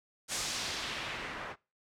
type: noise with low-pass filter sweep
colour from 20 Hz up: white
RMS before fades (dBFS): -38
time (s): 0.28-1.56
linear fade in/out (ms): 50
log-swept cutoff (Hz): 8200 to 1400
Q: 1.2
effects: noise-tail reverb RT60 0.3 s tail -23 dB re dry